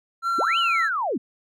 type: tone with vibrato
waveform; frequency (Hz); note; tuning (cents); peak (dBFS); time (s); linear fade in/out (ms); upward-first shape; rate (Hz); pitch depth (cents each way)
triangle; 1354; E6; +46; -19; 0.22-0.9; 50; triangle; 2.9; 18
type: linear two-way sweep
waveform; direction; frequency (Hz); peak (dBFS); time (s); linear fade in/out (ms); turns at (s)
sine; up then down; 185 to 3079 to 185; -22; 0.38-1.18; 10; 0.58
effects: none